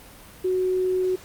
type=tone; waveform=sine; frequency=370.1 Hz; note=F#4; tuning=in tune; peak=-20 dBFS; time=0.44-1.16 s; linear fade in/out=10 ms; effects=pink hiss -46 dBFS RMS until 1.24 s + Opus 32 kbps